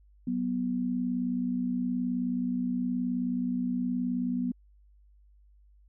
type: tone pair together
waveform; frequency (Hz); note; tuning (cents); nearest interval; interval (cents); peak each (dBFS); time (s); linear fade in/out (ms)
sine; 187.51 / 246.5; F#3 / B3; +23 / -3; perfect fourth; 474; -33 / -28; 0.27-4.52; 5
effects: added 50 Hz sine -56 dBFS peak until 5.88 s